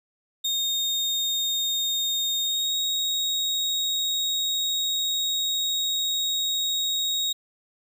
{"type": "tone with pitch glide", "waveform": "35% pulse", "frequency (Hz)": [3700, 3767], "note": ["A#7", "A#7"], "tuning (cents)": [-14, 17], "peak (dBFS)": -22, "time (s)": [0.44, 7.33], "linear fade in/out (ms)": 10, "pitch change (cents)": 31, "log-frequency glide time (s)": [2.42, 2.75], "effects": []}